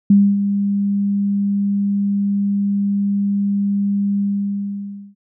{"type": "tone with ADSR envelope", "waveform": "sine", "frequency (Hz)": 200.7, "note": "G3", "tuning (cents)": 41, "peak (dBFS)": -6, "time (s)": [0.1, 5.15], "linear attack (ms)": 5, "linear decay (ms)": 260, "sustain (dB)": -9, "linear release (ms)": 950, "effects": []}